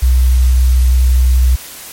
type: tone with quantisation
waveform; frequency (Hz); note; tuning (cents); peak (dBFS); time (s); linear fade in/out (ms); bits
sine; 62.9; B1; +32; -6; 0.02-1.56; 10; 6
effects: white hiss -31 dBFS RMS until 1.92 s + MP3 64 kbps